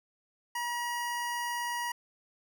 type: tone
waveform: 25% pulse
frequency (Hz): 958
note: A#5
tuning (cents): +47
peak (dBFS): -28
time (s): 0.55-1.92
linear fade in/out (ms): 5
effects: none